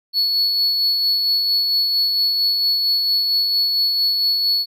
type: tone with tremolo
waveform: triangle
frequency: 4401 Hz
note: C#8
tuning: 13 cents flat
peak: -13 dBFS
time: 0.13-4.66 s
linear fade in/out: 50 ms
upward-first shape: sine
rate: 4.4 Hz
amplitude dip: 30%
effects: none